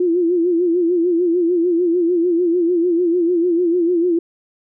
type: tone with vibrato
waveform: sine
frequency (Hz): 346.1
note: F4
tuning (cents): -16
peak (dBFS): -13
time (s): 0-4.19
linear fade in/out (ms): 5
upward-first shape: sine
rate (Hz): 6.7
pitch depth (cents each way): 87
effects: none